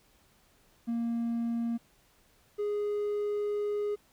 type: tone pair in turn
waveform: triangle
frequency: 233.1 / 414.2 Hz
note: A#3 / G#4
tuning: 0 / -5 cents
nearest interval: minor seventh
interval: 995 cents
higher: second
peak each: -26 dBFS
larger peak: neither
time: 0.87-1.78 / 2.58-3.96 s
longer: second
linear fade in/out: 20 ms
effects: tanh soft clip ceiling -22 dBFS + pink hiss -65 dBFS RMS until 4.12 s